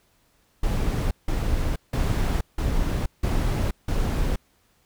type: noise bursts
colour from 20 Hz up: brown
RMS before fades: -23 dBFS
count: 6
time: 0.63-4.36 s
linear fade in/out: 5 ms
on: 480 ms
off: 170 ms
effects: pink hiss -64 dBFS RMS until 4.85 s